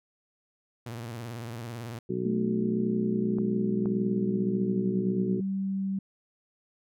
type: tone with vibrato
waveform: sawtooth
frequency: 116.54 Hz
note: A#2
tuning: in tune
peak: -32 dBFS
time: 0.86-1.99 s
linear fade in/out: 5 ms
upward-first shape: sine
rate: 18 Hz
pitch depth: 100 cents each way
type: harmonic tone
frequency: 61.74 Hz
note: B1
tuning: in tune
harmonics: 2 / 3 / 4 / 5 / 6 / 7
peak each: -37 / -33 / -37 / -39 / -31 / -40 dBFS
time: 2.09-5.41 s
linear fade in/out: 10 ms
type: tone with pitch glide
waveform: sine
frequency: 218.8 to 193.81 Hz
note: A3 to G3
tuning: -9 to -19 cents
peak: -27 dBFS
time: 2.25-5.99 s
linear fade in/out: 5 ms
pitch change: -210 cents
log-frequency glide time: 2.78-5.07 s
type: clicks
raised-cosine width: 1 ms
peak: -29 / -27 dBFS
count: 2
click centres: 3.385 / 3.858 s
effects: none